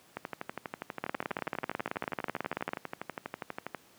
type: two click trains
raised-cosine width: 0.5 ms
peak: -16 / -20 dBFS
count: 32 / 45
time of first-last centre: 1.04-2.734 / 0.17-3.747 s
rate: 18.3 / 12.3 Hz
effects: pink hiss -60 dBFS RMS until 3.98 s + high-pass 150 Hz 12 dB/octave